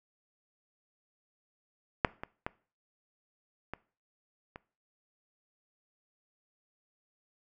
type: clicks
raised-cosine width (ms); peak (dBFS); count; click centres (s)
0.5; -7 / -22 / -18 / -22 / -28; 5; 2.048 / 2.235 / 2.465 / 3.736 / 4.559
effects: noise-tail reverb RT60 0.4 s tail -21 dB re dry